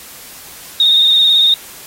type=tone with vibrato; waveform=sine; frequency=3700 Hz; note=A#7; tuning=14 cents flat; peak=-7 dBFS; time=0.8-1.54 s; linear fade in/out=2 ms; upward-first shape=square; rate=18 Hz; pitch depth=28 cents each way; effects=white hiss -35 dBFS RMS until 1.86 s + AAC 48 kbps